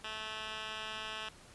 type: tone with band-pass filter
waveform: 10% pulse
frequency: 217.7 Hz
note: A3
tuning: 18 cents flat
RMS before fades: -42 dBFS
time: 0.04-1.29 s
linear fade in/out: 5 ms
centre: 2500 Hz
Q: 2.2
effects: pink hiss -57 dBFS RMS until 1.54 s + resampled to 24000 Hz